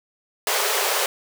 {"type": "high-pass noise", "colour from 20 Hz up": "pink", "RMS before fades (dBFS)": -22, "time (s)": [0.47, 1.06], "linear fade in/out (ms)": 2, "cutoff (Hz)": 390, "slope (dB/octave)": 96, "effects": []}